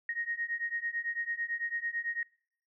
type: beating tone pair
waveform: sine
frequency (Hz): 1864.7 / 1873.7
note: A#6 / A#6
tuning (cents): 0 / +8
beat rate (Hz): 9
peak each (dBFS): -36 / -35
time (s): 0.09-2.23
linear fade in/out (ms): 2
effects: noise-tail reverb RT60 0.6 s tail -25 dB re dry